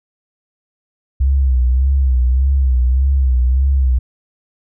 sine tone with vibrato, 65 Hz, C2, 11 cents flat, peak -10 dBFS, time 1.2-3.99 s, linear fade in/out 10 ms, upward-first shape sine, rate 1.7 Hz, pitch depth 89 cents each way, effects none

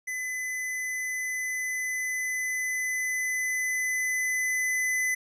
square tone with level ramp, 2014 Hz, B6, 33 cents sharp, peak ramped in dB -31 to -25 dBFS, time 0.07-5.15 s, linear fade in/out 10 ms, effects resampled to 32000 Hz

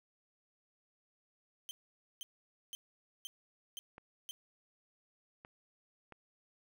sawtooth tone bursts, 3119 Hz, G7, 9 cents flat, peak -39 dBFS, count 6, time 1.69-4.31 s, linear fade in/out 0 ms, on 20 ms, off 500 ms
clicks, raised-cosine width 0.5 ms, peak -36 dBFS, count 3, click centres 3.981 / 5.449 / 6.123 s
effects none

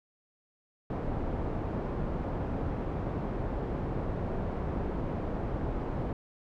pink low-pass noise, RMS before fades -33 dBFS, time 0.9-6.13 s, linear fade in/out 2 ms, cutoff 740 Hz, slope 12 dB/octave, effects none

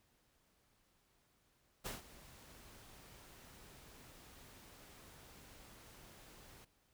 pink noise with ADSR envelope, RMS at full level -42 dBFS, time 1.84-6.65 s, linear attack 23 ms, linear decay 150 ms, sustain -17 dB, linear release 10 ms, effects pink hiss -75 dBFS RMS until 6.93 s

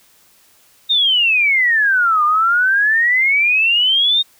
sine exponential two-way sweep, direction down then up, 3729 to 1193 to 3729 Hz, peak -11 dBFS, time 0.89-4.23 s, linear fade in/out 20 ms, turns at 2.24 s, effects white hiss -52 dBFS RMS until 4.39 s

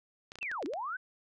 clicks, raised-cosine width 0.2 ms, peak -28 dBFS, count 8, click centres 0.319 / 0.356 / 0.387 / 0.429 / 0.515 / 0.626 / 0.66 / 0.736 s
sine linear two-way sweep, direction down then up, 2787 to 249.7 to 1574 Hz, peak -34 dBFS, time 0.41-0.97 s, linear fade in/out 10 ms, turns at 0.65 s
effects none

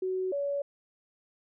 sine tone pair in turn, 373.4 / 566.3 Hz, F#4 / C#5, +16 / +37 cents, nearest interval perfect fifth, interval 721 cents, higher second, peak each -28 dBFS, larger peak neither, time 0.02-0.32 / 0.32-0.62 s, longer neither, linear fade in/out 5 ms, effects none

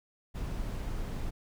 brown noise, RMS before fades -35 dBFS, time 0.34-1.31 s, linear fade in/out 20 ms, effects none

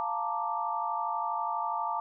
sine chord, Bb major seventh, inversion second, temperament equal, 698.5 / 880 / 932.3 / 1174.7 Hz, F5 / A5 / Bb5 / D6, 0 / 0 / 0 / 0 cents, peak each -37 / -33 / -35 / -34 dBFS, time 0-2 s, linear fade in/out 0 ms, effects none

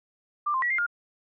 sine tone with pitch steps, 1186 / 1047 / 1933 / 2106 / 1414 Hz, D6 / C6 / B6 / C7 / F6, +17 / +1 / -38 / +11 / +21 cents, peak -23 dBFS, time 0.46-0.865 s, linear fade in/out 10 ms, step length 81 ms, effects none

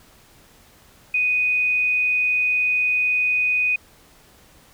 sine tone, 2489 Hz, D#7, in tune, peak -17 dBFS, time 1.14-3.76 s, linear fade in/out 5 ms, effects pink hiss -52 dBFS RMS until 4.73 s

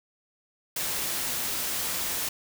white noise, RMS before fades -30 dBFS, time 0.76-2.29 s, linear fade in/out 5 ms, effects none

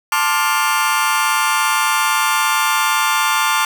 sawtooth chord, D minor seventh, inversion second, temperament just, 881 / 1057.2 / 1174.7 / 1409.6 Hz, A5 / C6 / D6 / F6, +2 / +18 / 0 / +16 cents, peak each -16 dBFS, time 0.12-3.65 s, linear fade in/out 2 ms, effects none

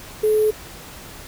sine tone with sample-and-hold, 429 Hz, A4, 44 cents flat, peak -14 dBFS, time 0.23-0.51 s, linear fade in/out 10 ms, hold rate 11025 Hz, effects pink hiss -39 dBFS RMS until 1.27 s

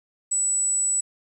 sine tone, 7900 Hz, B8, in tune, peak -20 dBFS, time 0.31-1.01 s, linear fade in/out 10 ms, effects 9-bit

